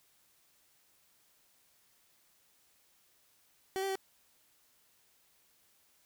30% pulse tone with pitch steps, 382 / 389.6 / 384.1 Hz, G4 / G4 / G4, -45 / -11 / -35 cents, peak -30 dBFS, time 3.76-3.955 s, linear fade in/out 0 ms, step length 65 ms, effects white hiss -69 dBFS RMS until 6.05 s

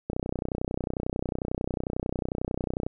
click train, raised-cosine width 2 ms, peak -15 dBFS, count 87, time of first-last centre 0.1-2.865 s, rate 31.1 Hz, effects none

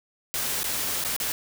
white noise with dropouts, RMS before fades -28 dBFS, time 0.34-1.32 s, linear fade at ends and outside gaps 0 ms, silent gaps 0.632-0.642 / 1.039-1.048 / 1.164-1.201 s, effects none

